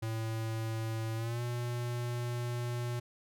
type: tone with pitch glide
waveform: square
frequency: 112 to 120.73 Hz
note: A2 to B2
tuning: +31 to -39 cents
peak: -34 dBFS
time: 0.02-3 s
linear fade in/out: 10 ms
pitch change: +130 cents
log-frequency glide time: 1.16-1.42 s
effects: none